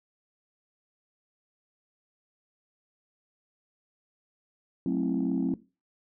sine chord, F# half-diminished seventh, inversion none, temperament equal with one note detuned, 185 / 220 / 266 / 329.6 Hz, F#3 / A3 / C4 / E4, 0 / 0 / +29 / 0 cents, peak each -29 / -32 / -27 / -32 dBFS, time 4.86-5.54 s, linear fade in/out 2 ms, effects noise-tail reverb RT60 0.3 s tail -20 dB re dry + tanh soft clip ceiling -19 dBFS

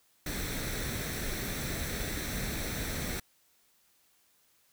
pink noise with comb filter, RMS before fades -35 dBFS, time 0.26-3.2 s, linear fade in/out 5 ms, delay 0.51 ms, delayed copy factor +0.55, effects white hiss -68 dBFS RMS until 4.72 s

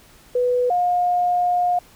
sine tone pair in turn, 494.3 / 712.8 Hz, B4 / F5, +1 / +35 cents, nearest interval tritone, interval 634 cents, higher second, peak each -16 dBFS, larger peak neither, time 0.35-0.7 / 0.7-1.79 s, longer second, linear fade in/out 5 ms, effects pink hiss -50 dBFS RMS until 1.95 s

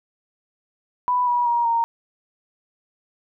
sine tone with pitch steps, 990 / 968.5 / 947.5 / 926.9 Hz, B5 / B5 / A#5 / A#5, +4 / -34 / +28 / -10 cents, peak -17 dBFS, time 1.08-1.84 s, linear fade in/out 0 ms, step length 190 ms, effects none

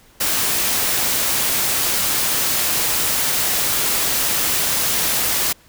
white noise, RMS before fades -19 dBFS, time 0.2-5.53 s, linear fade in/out 10 ms, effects pink hiss -51 dBFS RMS until 5.68 s

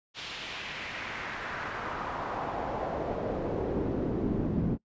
brown noise with band-pass filter sweep, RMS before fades -33 dBFS, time 0.14-4.78 s, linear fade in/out 50 ms, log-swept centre 3600 to 220 Hz, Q 1.8, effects noise-tail reverb RT60 0.1 s tail -22 dB re dry + resampled to 16000 Hz

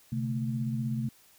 sine tone cluster, 128.8 / 144.9 / 221.9 Hz, C3 / D3 / A3, -27 / -23 / +15 cents, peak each -31 / -39 / -32 dBFS, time 0.12-1.09 s, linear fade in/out 5 ms, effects white hiss -60 dBFS RMS until 1.38 s

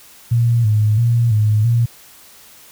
sine tone with vibrato, 112.1 Hz, A2, 33 cents sharp, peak -11 dBFS, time 0.31-1.86 s, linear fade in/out 10 ms, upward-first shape square, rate 1.5 Hz, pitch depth 84 cents each way, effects white hiss -44 dBFS RMS until 2.71 s

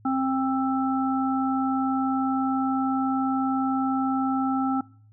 harmonic tone, 264.6 Hz, C4, 20 cents sharp, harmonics 1 / 3 / 5, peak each -23 / -28 / -30 dBFS, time 0.05-4.81 s, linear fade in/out 5 ms, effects noise-tail reverb RT60 0.5 s tail -23 dB re dry + added 106 Hz sine -51 dBFS peak until 5.12 s

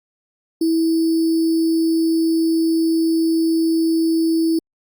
sine tone with sample-and-hold, 326.3 Hz, E4, 18 cents flat, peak -14 dBFS, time 0.61-4.59 s, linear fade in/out 5 ms, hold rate 4900 Hz, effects Opus 48 kbps

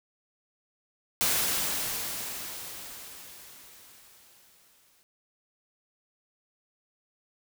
white noise with exponential decay, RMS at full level -25 dBFS, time 1.21-5.03 s, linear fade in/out 0 ms, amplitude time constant 830 ms, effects none

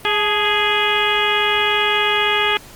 harmonic tone with a mistuned harmonic, 415.3 Hz, G#4, in tune, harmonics 1 / 2 / 3 / 4 / 5 / 6 / 7 / 8, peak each -23 / -23 / -23 / -23 / -23 / -23 / -23 / -23 dBFS, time 0.05-2.57 s, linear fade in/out 0 ms, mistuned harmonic 2, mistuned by +51 cents, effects pink hiss -41 dBFS RMS until 2.75 s + Opus 32 kbps

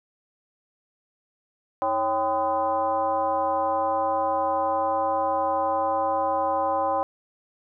sine tone with frequency modulation, 784 Hz, G5, in tune, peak -21 dBFS, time 1.82-7.03 s, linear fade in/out 0 ms, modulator 233 Hz, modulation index 1.3, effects none

